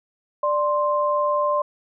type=tone pair together; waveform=sine; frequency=590.6 / 1048 Hz; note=D5 / C6; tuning=+10 / +2 cents; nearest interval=minor seventh; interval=992 cents; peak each=-21 dBFS; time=0.43-1.62 s; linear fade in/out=5 ms; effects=none